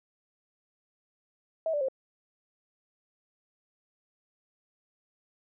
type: tone with pitch steps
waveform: sine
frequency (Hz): 646 / 585.6 / 530.8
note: E5 / D5 / C5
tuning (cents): -35 / -5 / +25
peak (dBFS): -26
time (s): 1.66-1.885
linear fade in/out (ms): 2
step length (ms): 75
effects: none